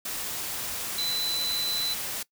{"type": "tone in noise", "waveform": "sine", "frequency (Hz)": 4008, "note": "B7", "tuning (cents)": 25, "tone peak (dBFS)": -27, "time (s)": [0.98, 1.94], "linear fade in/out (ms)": 5, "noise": "white", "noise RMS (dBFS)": -33, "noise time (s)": [0.05, 2.23], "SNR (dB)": 3, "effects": ["noise-tail reverb RT60 0.1 s tail -21 dB re dry"]}